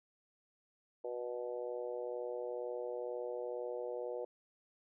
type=harmonic tone with a mistuned harmonic; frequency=122.1 Hz; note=B2; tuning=19 cents flat; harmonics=3 / 4 / 5 / 6 / 7; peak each=-45 / -40 / -45 / -53 / -54 dBFS; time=1.04-4.25 s; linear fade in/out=5 ms; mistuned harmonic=7; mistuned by=+22 cents; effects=none